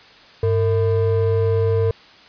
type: ring-modulated tone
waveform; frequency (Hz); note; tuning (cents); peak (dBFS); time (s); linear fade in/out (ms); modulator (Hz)
triangle; 277.2; C#4; 0; -10; 0.43-1.91; 2; 177
effects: white hiss -46 dBFS RMS until 2.28 s + resampled to 11025 Hz